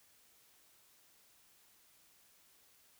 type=silence; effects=white hiss -67 dBFS RMS until 2.99 s

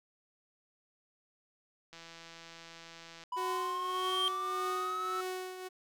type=click train; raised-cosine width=0.2 ms; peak=-33 dBFS; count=218; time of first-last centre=1.93-3.237 s; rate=166 Hz
type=linear sweep; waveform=triangle; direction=up; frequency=987.8 to 1318.5 Hz; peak=-32 dBFS; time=3.32-5.21 s; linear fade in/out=5 ms
type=tone with tremolo; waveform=sawtooth; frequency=370 Hz; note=F#4; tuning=in tune; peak=-31 dBFS; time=3.36-5.69 s; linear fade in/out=20 ms; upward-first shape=triangle; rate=1.7 Hz; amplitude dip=65%
type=tone with exponential growth; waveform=triangle; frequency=3179 Hz; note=G7; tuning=24 cents sharp; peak=-26 dBFS; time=3.49-4.28 s; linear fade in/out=0 ms; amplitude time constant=170 ms
effects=none

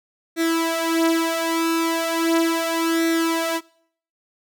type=tone with flanger; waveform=sawtooth; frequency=329.6 Hz; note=E4; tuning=in tune; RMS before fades=-21 dBFS; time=0.36-3.61 s; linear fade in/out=50 ms; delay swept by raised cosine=0.51 to 5.31 ms; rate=0.37 Hz; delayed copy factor=+0.75; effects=noise-tail reverb RT60 0.6 s tail -23 dB re dry

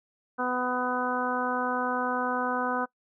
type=harmonic tone; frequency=250 Hz; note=B3; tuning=21 cents sharp; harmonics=1 / 2 / 3 / 4 / 5 / 6; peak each=-33 / -33 / -33 / -33 / -33 / -33 dBFS; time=0.38-2.86 s; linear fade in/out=20 ms; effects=noise-tail reverb RT60 0.1 s tail -22 dB re dry

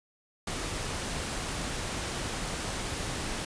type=noise; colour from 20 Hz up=pink; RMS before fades=-34 dBFS; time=0.47-3.45 s; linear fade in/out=5 ms; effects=resampled to 22050 Hz

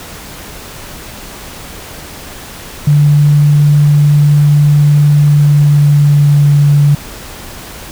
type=tone with pitch glide; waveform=sine; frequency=146.6 to 144.58 Hz; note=D3 to D3; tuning=-3 to -27 cents; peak=-4 dBFS; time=2.87-6.95 s; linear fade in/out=5 ms; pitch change=-24 cents; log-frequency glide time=5.21-6.48 s; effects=pink hiss -29 dBFS RMS until 7.91 s

